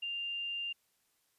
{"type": "tone", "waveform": "sine", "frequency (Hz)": 2794, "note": "F7", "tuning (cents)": 0, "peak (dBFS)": -35, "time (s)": [0.02, 0.73], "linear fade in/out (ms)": 10, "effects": ["white hiss -75 dBFS RMS until 1.38 s", "resampled to 32000 Hz"]}